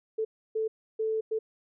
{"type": "tone bursts at uneven times", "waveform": "sine", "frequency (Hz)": 440, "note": "A4", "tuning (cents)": 0, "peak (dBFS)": -26, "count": 4, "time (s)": [[0.18, 0.25], [0.55, 0.68], [0.99, 1.21], [1.31, 1.39]], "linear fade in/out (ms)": 10, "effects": []}